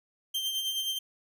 40% pulse tone with tremolo, 3146 Hz, G7, 6 cents sharp, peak -27 dBFS, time 0.34-0.99 s, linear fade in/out 10 ms, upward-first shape sine, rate 9.5 Hz, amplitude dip 45%, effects none

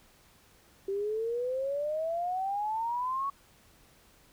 sine exponential sweep, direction up, 386.9 to 1124 Hz, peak -29 dBFS, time 0.88-3.3 s, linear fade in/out 5 ms, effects pink hiss -61 dBFS RMS until 4.32 s

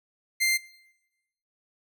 sawtooth tone, 2093 Hz, C7, in tune, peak -18 dBFS, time 0.4-0.58 s, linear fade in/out 20 ms, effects noise-tail reverb RT60 1.0 s tail -22 dB re dry

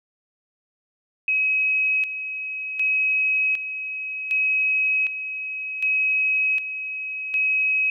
sine tone with tremolo, 2548 Hz, D#7, 41 cents sharp, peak -18 dBFS, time 1.28-7.9 s, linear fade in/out 2 ms, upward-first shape square, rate 0.66 Hz, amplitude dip 65%, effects none

